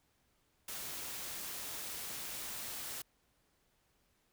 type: noise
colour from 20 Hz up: white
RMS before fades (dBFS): -43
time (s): 0.68-3.02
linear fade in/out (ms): 5
effects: pink hiss -75 dBFS RMS until 4.32 s